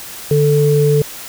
sine tone pair together, 146.83 / 440 Hz, D3 / A4, 0 / 0 cents, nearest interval octave + perfect fifth, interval 1900 cents, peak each -12 dBFS, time 0.31-1.02 s, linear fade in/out 2 ms, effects white hiss -31 dBFS RMS until 1.28 s

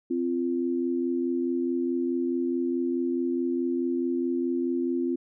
sine tone pair together, 260.1 / 344.8 Hz, C4 / F4, -10 / -22 cents, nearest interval perfect fourth, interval 488 cents, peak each -27 dBFS, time 0.1-5.16 s, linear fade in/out 10 ms, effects none

